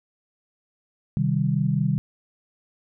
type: chord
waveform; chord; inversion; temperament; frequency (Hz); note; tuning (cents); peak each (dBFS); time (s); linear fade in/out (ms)
sine; C minor; none; equal; 130.81 / 155.56 / 196; C3 / Eb3 / G3; 0 / 0 / 0; -24 / -23 / -25; 1.17-1.98; 0
effects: none